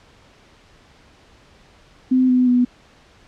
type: tone with pitch steps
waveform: sine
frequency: 256.9 / 251.8 / 246.7 Hz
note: C4 / B3 / B3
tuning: -32 / +34 / -2 cents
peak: -12 dBFS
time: 2.11-2.65 s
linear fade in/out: 10 ms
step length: 180 ms
effects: pink hiss -51 dBFS RMS until 3.27 s + low-pass 5000 Hz 12 dB/octave